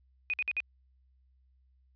sine tone bursts, 2487 Hz, D#7, 1 cent flat, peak -28 dBFS, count 4, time 0.3-0.603 s, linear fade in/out 0 ms, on 36 ms, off 53 ms, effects added 64 Hz sine -63 dBFS peak until 1.95 s + resampled to 11025 Hz

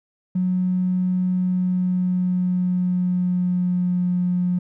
triangle tone with pitch glide, 182.9 to 179.03 Hz, F#3 to F3, -20 to +43 cents, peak -14 dBFS, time 0.35-4.59 s, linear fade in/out 10 ms, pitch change -37 cents, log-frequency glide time 1.28-4.05 s, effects tanh soft clip ceiling -16 dBFS

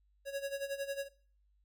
square tone with tremolo, 554.4 Hz, C#5, in tune, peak -34 dBFS, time 0.25-1.09 s, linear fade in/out 50 ms, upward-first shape sine, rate 11 Hz, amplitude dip 80%, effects noise-tail reverb RT60 0.5 s tail -20 dB re dry + added 50 Hz sine -68 dBFS peak until 1.64 s

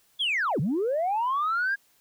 sine linear two-way sweep, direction down then up, 3468 to 123.3 to 1647 Hz, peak -22 dBFS, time 0.19-1.76 s, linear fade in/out 20 ms, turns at 0.6 s, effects tanh soft clip ceiling -20 dBFS + white hiss -64 dBFS RMS until 2 s

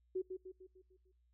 sine tone with echo, 372.7 Hz, F#4, 13 cents sharp, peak -34 dBFS, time 0.15-0.22 s, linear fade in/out 10 ms, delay 150 ms, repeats 6, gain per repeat -6 dB, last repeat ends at 1.12 s, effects noise-tail reverb RT60 0.3 s tail -25 dB re dry + added 60 Hz sine -70 dBFS peak until 1.33 s

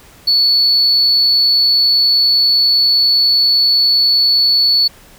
triangle tone, 4435 Hz, C#8, in tune, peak -6 dBFS, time 0.27-4.88 s, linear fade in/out 10 ms, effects tanh soft clip ceiling -6 dBFS + pink hiss -43 dBFS RMS until 5.18 s

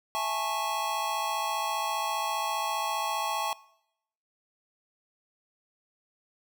square chord, A major seventh, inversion second, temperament just, 660 / 825 / 880 / 1100 Hz, E5 / G#5 / A5 / C#6, +2 / -12 / 0 / -14 cents, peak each -38 / -35 / -34 / -33 dBFS, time 0.15-3.53 s, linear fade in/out 0 ms, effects noise-tail reverb RT60 0.8 s tail -22 dB re dry

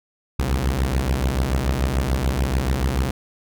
sawtooth beating tone pair, 61.74 / 68.64 Hz, B1 / C#2, 0 / -16 cents, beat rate 6.9 Hz, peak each -18 / -18 dBFS, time 0.39-3.11 s, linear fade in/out 5 ms, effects none

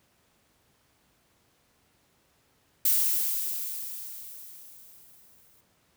violet noise with exponential decay, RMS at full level -22 dBFS, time 2.85-5.61 s, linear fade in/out 5 ms, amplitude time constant 600 ms, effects pink hiss -67 dBFS RMS until 5.96 s + high-pass 60 Hz 12 dB/octave

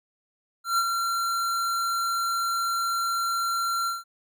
square tone with ADSR envelope, 1368 Hz, F6, 36 cents flat, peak -20 dBFS, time 0.64-4.04 s, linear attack 140 ms, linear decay 50 ms, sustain -5 dB, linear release 170 ms, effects none

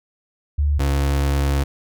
sine / 35% pulse tone pair in turn, 72.9 / 69.83 Hz, D2 / C#2, -12 / +13 cents, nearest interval minor second, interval 75 cents, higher first, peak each -15 dBFS, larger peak neither, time 0.58-0.79 / 0.79-1.64 s, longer second, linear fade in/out 10 ms, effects none

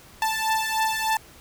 sawtooth beating tone pair, 880 / 883.3 Hz, A5 / A5, 0 / +6 cents, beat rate 3.3 Hz, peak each -21 / -22 dBFS, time 0.22-1.17 s, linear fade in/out 2 ms, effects pink hiss -49 dBFS RMS until 1.4 s

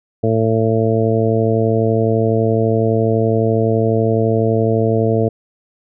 harmonic tone, 111.9 Hz, A2, 30 cents sharp, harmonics 1 / 2 / 3 / 4 / 5 / 6, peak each -17 / -20 / -22 / -17 / -23 / -22 dBFS, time 0.23-5.29 s, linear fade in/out 10 ms, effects none

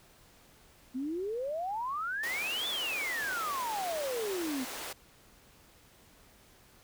sine exponential two-way sweep, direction up then down, 246.9 to 3564 to 246.9 Hz, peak -32 dBFS, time 0.94-4.65 s, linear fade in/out 20 ms, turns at 2.68 s
pink high-pass noise, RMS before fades -41 dBFS, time 2.23-4.93 s, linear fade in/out 5 ms, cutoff 440 Hz, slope 12 dB/octave
effects pink hiss -60 dBFS RMS until 6.83 s

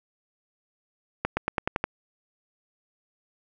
accelerating click train, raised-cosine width 0.5 ms, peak -9 dBFS, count 7, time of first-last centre 1.25-1.84 s, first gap 120 ms, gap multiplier 0.92, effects none

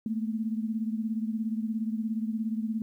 sine beating tone pair, 218.2 / 235.2 Hz, A3 / A#3, -14 / +16 cents, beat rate 17 Hz, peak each -29 / -34 dBFS, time 0.06-2.82 s, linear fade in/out 2 ms, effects 11-bit

